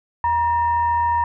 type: tone with frequency modulation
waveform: sine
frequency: 948 Hz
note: A#5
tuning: 29 cents sharp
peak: -16 dBFS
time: 0.24-1.24 s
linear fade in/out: 2 ms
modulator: 866 Hz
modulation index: 0.38
effects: none